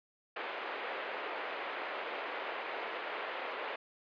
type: band-pass noise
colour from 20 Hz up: pink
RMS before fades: -40 dBFS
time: 0.36-3.76 s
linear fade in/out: 5 ms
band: 430 to 2800 Hz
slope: 24 dB/octave
effects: resampled to 11025 Hz